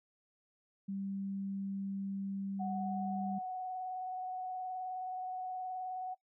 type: tone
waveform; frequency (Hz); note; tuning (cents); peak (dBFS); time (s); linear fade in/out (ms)
sine; 196; G3; 0; -36; 0.88-3.39; 10
type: tone with vibrato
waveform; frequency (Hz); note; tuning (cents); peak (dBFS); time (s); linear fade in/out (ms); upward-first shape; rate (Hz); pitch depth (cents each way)
sine; 741; F#5; +2; -37; 2.59-6.15; 20; triangle; 19; 20
effects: noise-tail reverb RT60 0.1 s tail -20 dB re dry